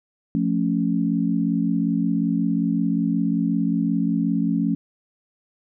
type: chord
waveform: sine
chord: F augmented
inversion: none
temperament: equal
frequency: 174.61 / 220 / 277.2 Hz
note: F3 / A3 / C#4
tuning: 0 / 0 / 0 cents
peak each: -23 dBFS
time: 0.35-4.75 s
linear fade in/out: 0 ms
effects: none